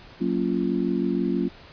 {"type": "chord", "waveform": "sine", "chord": "Gb major seventh", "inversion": "none", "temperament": "just", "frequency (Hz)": [185, 231.2, 277.5, 346.9], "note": ["Gb3", "Bb3", "Db4", "F4"], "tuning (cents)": [0, -14, 2, -12], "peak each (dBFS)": -27, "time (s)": [0.2, 1.49], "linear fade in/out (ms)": 20, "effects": ["pink hiss -47 dBFS RMS until 1.72 s", "resampled to 11025 Hz"]}